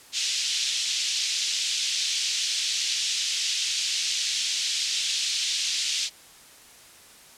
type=band-pass noise; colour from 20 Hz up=pink; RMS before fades=-27 dBFS; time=0.12-6.1 s; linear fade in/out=50 ms; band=3000 to 6900 Hz; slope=24 dB/octave; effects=white hiss -50 dBFS RMS until 7.37 s + low-pass 11000 Hz 12 dB/octave